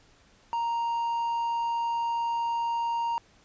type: tone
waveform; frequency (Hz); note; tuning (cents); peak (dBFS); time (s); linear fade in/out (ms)
triangle; 932.3; A#5; 0; -24; 0.53-3.18; 0
effects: pink hiss -60 dBFS RMS until 3.44 s + resampled to 16000 Hz